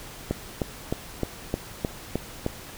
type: click train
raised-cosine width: 2 ms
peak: -11 dBFS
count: 8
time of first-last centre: 0.31-2.464 s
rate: 3.25 Hz
effects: pink hiss -42 dBFS RMS until 2.77 s